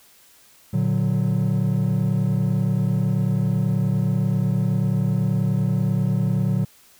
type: chord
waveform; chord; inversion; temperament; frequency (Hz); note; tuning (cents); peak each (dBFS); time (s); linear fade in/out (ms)
triangle; Bb augmented; none; equal; 116.54 / 146.83 / 185; Bb2 / D3 / F#3; 0 / 0 / 0; -20; 0.73-6.65; 10
effects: tanh soft clip ceiling -10 dBFS + white hiss -53 dBFS RMS until 6.99 s